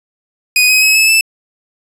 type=tone with pitch steps; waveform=sawtooth; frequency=2489 / 2525 / 2562 / 2599 / 2637 Hz; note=D#7 / D#7 / E7 / E7 / E7; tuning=0 / +25 / -50 / -25 / 0 cents; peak=-4 dBFS; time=0.56-1.21 s; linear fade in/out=2 ms; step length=130 ms; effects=resampled to 32000 Hz